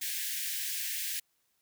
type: high-pass noise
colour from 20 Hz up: white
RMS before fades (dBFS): -35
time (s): 0.01-1.2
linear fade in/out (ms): 10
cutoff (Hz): 1600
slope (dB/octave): 96
effects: white hiss -75 dBFS RMS until 1.61 s